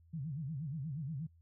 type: tone with vibrato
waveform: sine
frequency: 146.83 Hz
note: D3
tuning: in tune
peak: -37 dBFS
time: 0.13-1.27 s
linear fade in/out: 10 ms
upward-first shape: sine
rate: 8.4 Hz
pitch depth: 220 cents each way
effects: noise-tail reverb RT60 0.1 s tail -23 dB re dry + added 83 Hz sine -61 dBFS peak until 1.41 s